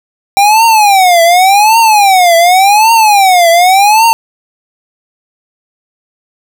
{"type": "tone with vibrato", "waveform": "square", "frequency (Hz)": 784, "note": "G5", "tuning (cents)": 0, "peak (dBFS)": -4, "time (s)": [0.37, 4.13], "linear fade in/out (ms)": 0, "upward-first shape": "triangle", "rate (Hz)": 0.88, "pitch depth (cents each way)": 290, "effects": []}